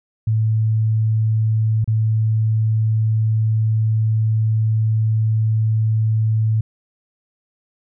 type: tone with dropouts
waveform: sine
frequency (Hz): 110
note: A2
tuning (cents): 0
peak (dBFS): -14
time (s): 0.27-6.61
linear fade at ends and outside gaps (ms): 5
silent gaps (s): 1.844-1.876
effects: none